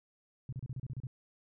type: tone bursts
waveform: sine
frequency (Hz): 128.5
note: C3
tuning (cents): -31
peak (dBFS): -36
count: 9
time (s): 0.49-1.07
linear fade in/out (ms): 2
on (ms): 36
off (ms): 32
effects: none